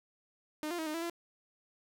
sawtooth tone with pitch steps, 305.6 / 348.2 / 318.6 / 306.3 / 332.3 / 340.5 Hz, D#4 / F4 / D#4 / D#4 / E4 / F4, -31 / -5 / +41 / -27 / +14 / -44 cents, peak -31 dBFS, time 0.63-1.098 s, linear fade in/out 0 ms, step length 78 ms, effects none

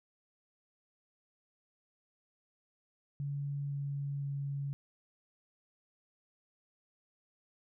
sine tone with pitch steps, 141.9 / 141.08 / 140.27 Hz, C#3 / C#3 / C#3, +41 / +31 / +21 cents, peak -34 dBFS, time 3.2-4.73 s, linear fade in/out 0 ms, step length 510 ms, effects none

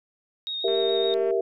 sine tone with vibrato, 3729 Hz, A#7, in tune, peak -28 dBFS, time 0.47-1.14 s, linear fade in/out 0 ms, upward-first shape square, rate 7.1 Hz, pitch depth 15 cents each way
sine chord, E diminished, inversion first, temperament equal, 392 / 466.2 / 659.3 Hz, G4 / Bb4 / E5, 0 / 0 / 0 cents, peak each -24 / -25 / -28 dBFS, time 0.64-1.41 s, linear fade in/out 5 ms
click train, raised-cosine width 0.5 ms, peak -29 dBFS, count 143, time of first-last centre 0.68-1.308 s, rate 226 Hz
effects none

